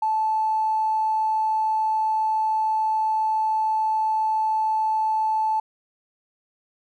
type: tone with tanh clipping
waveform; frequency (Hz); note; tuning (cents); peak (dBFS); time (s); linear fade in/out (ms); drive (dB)
triangle; 873; A5; -14; -19; 0.02-5.6; 5; 2
effects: none